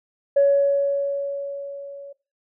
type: tone with level ramp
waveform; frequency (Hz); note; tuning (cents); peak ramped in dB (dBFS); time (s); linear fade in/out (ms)
sine; 561; C#5; +21; -11 to -36; 0.36-2.13; 10
effects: noise-tail reverb RT60 0.3 s tail -21 dB re dry + tanh soft clip ceiling -9 dBFS